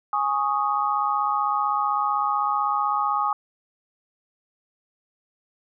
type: chord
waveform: sine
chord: Ab suspended fourth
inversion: none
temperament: equal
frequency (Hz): 830.6 / 1108.7 / 1244.5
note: Ab5 / Db6 / Eb6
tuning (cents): 0 / 0 / 0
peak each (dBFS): -25 / -26 / -24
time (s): 0.13-3.33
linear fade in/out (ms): 2
effects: none